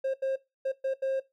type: tone bursts at uneven times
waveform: triangle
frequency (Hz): 534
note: C5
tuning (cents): +35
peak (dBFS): -23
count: 5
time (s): 0.04-0.14 / 0.22-0.36 / 0.65-0.72 / 0.84-0.94 / 1.02-1.2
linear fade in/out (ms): 10
effects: noise-tail reverb RT60 0.2 s tail -19 dB re dry + tanh soft clip ceiling -21 dBFS